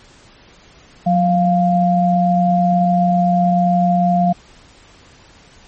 sine tone pair together, 180.89 / 698.5 Hz, F#3 / F5, -39 / 0 cents, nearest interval octave + major seventh, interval 2339 cents, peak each -14 dBFS, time 1.06-4.33 s, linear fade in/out 10 ms, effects pink hiss -46 dBFS RMS until 5.67 s + MP3 32 kbps

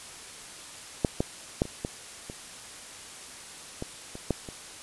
clicks, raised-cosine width 2 ms, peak -8 / -11 / -9 / -26 / -16 / -24 / -19 / -25 / -11 / -25 dBFS, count 10, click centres 1.048 / 1.205 / 1.619 / 1.654 / 1.849 / 2.299 / 3.824 / 4.154 / 4.307 / 4.488 s, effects white hiss -44 dBFS RMS until 4.82 s + resampled to 24000 Hz

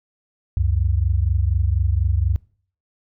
sine tone pair together, 68.36 / 92.5 Hz, C#2 / F#2, -24 / 0 cents, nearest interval perfect fourth, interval 524 cents, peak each -19 dBFS, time 0.57-2.36 s, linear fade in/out 0 ms, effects noise-tail reverb RT60 0.5 s tail -22 dB re dry

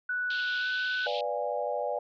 sine tone with pitch glide, 1480 to 1498.1 Hz, F#6 to F#6, 0 to +21 cents, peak -28 dBFS, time 0.09-1.07 s, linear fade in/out 5 ms, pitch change +21 cents, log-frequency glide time 0.59-0.66 s
white band-pass noise, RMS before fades -39 dBFS, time 0.3-1.21 s, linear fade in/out 5 ms, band 2700 to 4100 Hz, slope 48 dB/octave
sine chord, B diminished seventh, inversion none, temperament equal with one note detuned, 493.9 / 587.3 / 698.5 / 823 Hz, B4 / D5 / F5 / Ab5, 0 / 0 / 0 / -16 cents, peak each -34 / -32 / -36 / -35 dBFS, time 1.06-1.99 s, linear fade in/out 5 ms
effects none

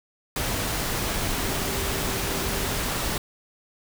sine tone in noise, 391.9 Hz, G4, in tune, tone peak -36 dBFS, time 1.4-2.67 s, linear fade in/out 2 ms, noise pink, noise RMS -27 dBFS, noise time 0.36-3.18 s, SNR -12 dB, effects none

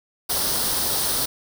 white noise with comb filter, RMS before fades -23 dBFS, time 0.29-1.26 s, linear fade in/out 10 ms, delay 0.21 ms, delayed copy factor +0.6, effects none

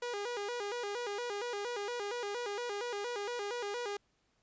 sawtooth tone with vibrato, 444 Hz, A4, 16 cents sharp, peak -32 dBFS, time 0.02-3.97 s, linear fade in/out 5 ms, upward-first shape square, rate 4.3 Hz, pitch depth 150 cents each way, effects pink hiss -75 dBFS RMS until 4.42 s + resampled to 16000 Hz

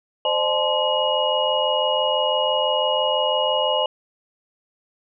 sine tone cluster, 520 / 606 / 866 / 1036 / 2891 Hz, C5 / D#5 / A5 / C6 / F#7, -11 / -46 / -28 / -17 / -41 cents, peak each -24 / -23 / -25 / -29 / -23 dBFS, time 0.25-3.86 s, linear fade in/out 2 ms, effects none

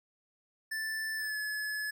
square tone with pitch glide, 1761 to 1710.9 Hz, A6 to A6, +1 to -49 cents, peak -34 dBFS, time 0.71-1.91 s, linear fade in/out 10 ms, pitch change -50 cents, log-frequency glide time 1.16-1.37 s, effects none

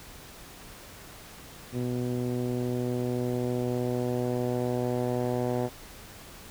10% pulse tone with low-pass filter sweep, 123.47 Hz, B2, in tune, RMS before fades -29 dBFS, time 1.72-5.7 s, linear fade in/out 50 ms, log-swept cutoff 310 to 780 Hz, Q 1, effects pink hiss -47 dBFS RMS until 6.5 s

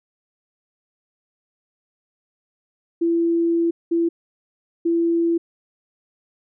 sine tone bursts at uneven times, 336.2 Hz, E4, 34 cents sharp, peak -16 dBFS, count 3, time 3.01-3.71 / 3.91-4.09 / 4.85-5.38 s, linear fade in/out 10 ms, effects none

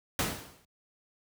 pink noise with exponential decay, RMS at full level -26 dBFS, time 0.19-0.65 s, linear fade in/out 2 ms, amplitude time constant 100 ms, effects high-pass 60 Hz 12 dB/octave

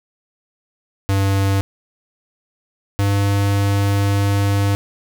square tone pair in turn, 98 / 100.06 Hz, G2 / G2, 0 / +36 cents, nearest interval unison, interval 36 cents, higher second, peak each -15 dBFS, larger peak neither, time 1.09-1.61 / 2.99-4.75 s, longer second, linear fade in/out 0 ms, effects none

